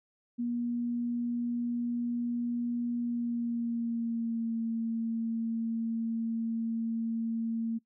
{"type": "tone with pitch glide", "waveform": "sine", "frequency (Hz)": [239.1, 227.6], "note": ["A#3", "A#3"], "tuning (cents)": [44, -41], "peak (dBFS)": -29, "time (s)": [0.38, 7.79], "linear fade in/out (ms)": 20, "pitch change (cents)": -85, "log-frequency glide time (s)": [2.98, 4.58], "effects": ["noise-tail reverb RT60 0.1 s tail -21 dB re dry"]}